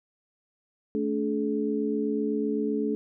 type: tone cluster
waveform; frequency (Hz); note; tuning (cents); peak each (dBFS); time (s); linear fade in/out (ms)
sine; 219.5 / 287.4 / 426.2; A3 / D4 / G#4; -4 / -37 / +45; -29; 0.95-2.95; 0
effects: none